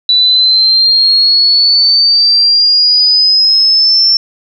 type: exponential sweep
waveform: sine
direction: up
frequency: 3951 to 5400 Hz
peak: -5 dBFS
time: 0.09-4.17 s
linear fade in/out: 2 ms
effects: none